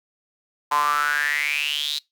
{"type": "tone with high-pass filter sweep", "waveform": "sawtooth", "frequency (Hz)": 146.83, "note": "D3", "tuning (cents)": 0, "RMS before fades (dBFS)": -23, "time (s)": [0.71, 1.99], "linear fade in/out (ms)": 10, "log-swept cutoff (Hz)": [960, 4000], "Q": 9.5, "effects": ["noise-tail reverb RT60 0.2 s tail -24 dB re dry"]}